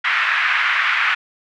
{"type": "band-pass noise", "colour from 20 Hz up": "white", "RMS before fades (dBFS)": -18, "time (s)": [0.04, 1.15], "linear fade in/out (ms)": 10, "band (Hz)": [1300, 2200], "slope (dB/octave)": 24, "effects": []}